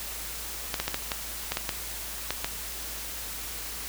clicks, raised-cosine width 0.2 ms, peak -10 dBFS, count 10, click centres 0.742 / 0.8 / 0.88 / 0.944 / 1.118 / 1.52 / 1.571 / 1.692 / 2.306 / 2.445 s, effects added 54 Hz sine -44 dBFS peak until 3.88 s + white hiss -37 dBFS RMS until 3.88 s

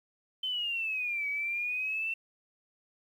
sine exponential two-way sweep, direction down then up, 3083 to 2262 to 2695 Hz, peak -30 dBFS, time 0.43-2.14 s, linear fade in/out 5 ms, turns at 1.28 s, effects 10-bit

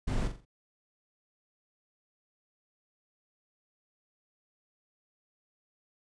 brown noise with echo, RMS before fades -30 dBFS, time 0.07-0.28 s, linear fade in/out 10 ms, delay 43 ms, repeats 4, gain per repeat -8 dB, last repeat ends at 0.452 s, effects resampled to 22050 Hz

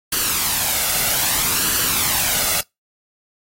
white noise with flanger, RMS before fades -19 dBFS, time 0.12-2.61 s, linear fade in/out 5 ms, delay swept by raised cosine 0.66 to 1.46 ms, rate 0.62 Hz, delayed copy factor +0.5, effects noise-tail reverb RT60 0.2 s tail -26 dB re dry + AAC 48 kbps

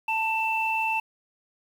sine tone pair together, 888.3 / 2666 Hz, A5 / E7, +16 / +19 cents, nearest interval octave + perfect fifth, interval 1903 cents, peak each -26 dBFS, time 0.08-1 s, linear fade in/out 5 ms, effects 8-bit

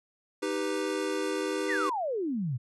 square chord, Eb augmented, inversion none, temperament equal, 311.1 / 392 / 493.9 Hz, Eb4 / G4 / B4, 0 / 0 / 0 cents, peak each -34 / -33 / -35 dBFS, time 0.42-1.9 s, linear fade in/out 10 ms
sine exponential sweep, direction down, 2093 to 113.6 Hz, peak -28 dBFS, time 1.68-2.58 s, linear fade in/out 20 ms
effects resampled to 24000 Hz

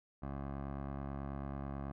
15% pulse tone with low-pass filter, 69.2 Hz, C#2, 2 cents flat, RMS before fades -42 dBFS, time 0.22-1.92 s, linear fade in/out 10 ms, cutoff 1100 Hz, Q 1.4, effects none

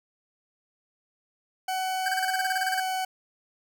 40% pulse tone, 751 Hz, F#5, 26 cents sharp, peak -26 dBFS, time 1.68-3.05 s, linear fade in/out 5 ms
square tone bursts, 1578 Hz, G6, 11 cents sharp, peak -26 dBFS, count 14, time 2.06-2.799 s, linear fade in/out 2 ms, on 24 ms, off 31 ms
effects none

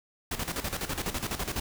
pink noise with tremolo, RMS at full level -31 dBFS, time 0.31-1.6 s, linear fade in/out 5 ms, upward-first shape square, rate 12 Hz, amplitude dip 70%, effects none

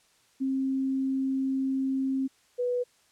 sine tone pair in turn, 266.6 / 491.8 Hz, C4 / B4, +33 / -7 cents, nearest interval major seventh, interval 1060 cents, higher second, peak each -25 dBFS, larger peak neither, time 0.4-2.28 / 2.58-2.84 s, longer first, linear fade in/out 20 ms, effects white hiss -64 dBFS RMS until 3.11 s + low-pass 9000 Hz 12 dB/octave

